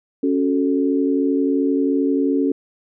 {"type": "chord", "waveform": "sine", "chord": "F# minor", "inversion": "second", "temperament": "equal", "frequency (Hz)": [277.2, 370, 440], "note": ["C#4", "F#4", "A4"], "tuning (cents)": [0, 0, 0], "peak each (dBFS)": [-17, -23, -23], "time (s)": [0.23, 2.52], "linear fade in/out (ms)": 5, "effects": []}